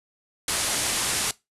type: low-pass noise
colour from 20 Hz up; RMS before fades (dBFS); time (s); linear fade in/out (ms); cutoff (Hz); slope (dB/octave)
white; -26; 0.48-1.31; 2; 11000; 48
effects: noise-tail reverb RT60 0.2 s tail -20 dB re dry + resampled to 32000 Hz